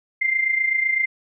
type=tone with amplitude modulation; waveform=sine; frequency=2093 Hz; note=C7; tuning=in tune; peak=-15 dBFS; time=0.21-1.06 s; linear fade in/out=10 ms; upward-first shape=sine; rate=27.9 Hz; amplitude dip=65%; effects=none